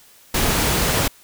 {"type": "noise", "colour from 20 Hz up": "pink", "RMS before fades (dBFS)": -19, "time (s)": [0.34, 1.08], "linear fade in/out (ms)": 5, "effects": ["white hiss -50 dBFS RMS until 1.23 s"]}